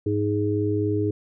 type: harmonic tone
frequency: 103.83 Hz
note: G#2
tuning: in tune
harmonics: 1 / 3 / 4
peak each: -25 / -25 / -25 dBFS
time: 0.06-1.11 s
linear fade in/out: 5 ms
effects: none